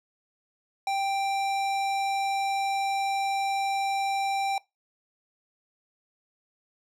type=tone with tanh clipping; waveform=sine; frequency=786 Hz; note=G5; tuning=4 cents sharp; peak=-27 dBFS; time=0.87-4.58 s; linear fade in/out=2 ms; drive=18 dB; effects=noise-tail reverb RT60 0.2 s tail -21 dB re dry